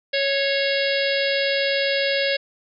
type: harmonic tone with a mistuned harmonic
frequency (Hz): 554.4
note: C#5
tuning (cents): 0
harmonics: 1 / 3 / 4 / 5 / 6 / 7 / 8 / 9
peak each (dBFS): -22 / -27 / -28 / -29 / -30 / -30 / -31 / -32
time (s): 0.13-2.37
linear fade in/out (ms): 10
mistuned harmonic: 4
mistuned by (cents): -35
effects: none